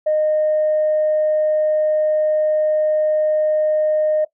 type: tone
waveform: sine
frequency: 615 Hz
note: D#5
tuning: 20 cents flat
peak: -13 dBFS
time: 0.06-4.25 s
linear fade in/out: 10 ms
effects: noise-tail reverb RT60 0.1 s tail -18 dB re dry + tanh soft clip ceiling -10 dBFS

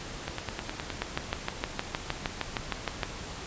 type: two click trains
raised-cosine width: 0.3 ms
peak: -16 / -12 dBFS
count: 7 / 14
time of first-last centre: 0.28-0.902 / 1.02-3.032 s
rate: 9.64 / 6.46 Hz
effects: pink hiss -40 dBFS RMS until 3.46 s + resampled to 16000 Hz

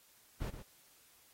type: noise with echo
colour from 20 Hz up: brown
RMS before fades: -38 dBFS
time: 0.4-0.51 s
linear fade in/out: 20 ms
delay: 120 ms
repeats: 1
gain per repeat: -9 dB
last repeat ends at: 0.63 s
effects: white hiss -65 dBFS RMS until 1.33 s + AAC 48 kbps

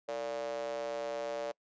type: tone with high-pass filter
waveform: square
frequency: 64.3 Hz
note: C2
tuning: 30 cents flat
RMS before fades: -37 dBFS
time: 0.08-1.52 s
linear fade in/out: 10 ms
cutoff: 540 Hz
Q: 8
effects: noise-tail reverb RT60 0.1 s tail -25 dB re dry + resampled to 16000 Hz

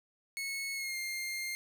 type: tone with pitch glide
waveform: sawtooth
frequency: 2194 to 2114 Hz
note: C#7 to C7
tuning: -18 to +17 cents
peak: -32 dBFS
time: 0.37-1.55 s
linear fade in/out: 0 ms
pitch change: -65 cents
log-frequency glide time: 0.74-0.97 s
effects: none

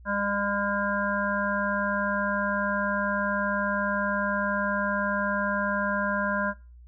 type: harmonic tone with a mistuned harmonic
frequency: 201.6 Hz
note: G3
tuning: 49 cents sharp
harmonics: 1 / 3 / 5 / 7 / 8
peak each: -31 / -31 / -31 / -31 / -31 dBFS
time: 0.05-6.54 s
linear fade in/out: 50 ms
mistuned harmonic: 5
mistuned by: +16 cents
effects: noise-tail reverb RT60 0.3 s tail -20 dB re dry + added 60 Hz sine -46 dBFS peak until 6.87 s

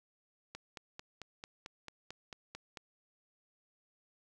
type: click train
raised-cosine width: 0.2 ms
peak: -27 dBFS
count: 11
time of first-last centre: 0.55-2.772 s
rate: 4.5 Hz
effects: none

